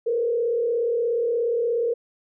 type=tone with frequency modulation; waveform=sine; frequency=469.3 Hz; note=A#4; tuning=12 cents sharp; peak=-20 dBFS; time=0.06-1.94 s; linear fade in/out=10 ms; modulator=36.9 Hz; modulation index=0.69; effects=none